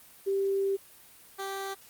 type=tone pair in turn; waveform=sine / 15% pulse; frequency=392 / 390.5 Hz; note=G4 / G4; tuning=0 / -7 cents; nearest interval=unison; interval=7 cents; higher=first; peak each=-25 / -27 dBFS; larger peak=first; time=0.26-0.77 / 1.38-1.75 s; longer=first; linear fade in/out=20 ms; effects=white hiss -54 dBFS RMS until 1.89 s + Opus 32 kbps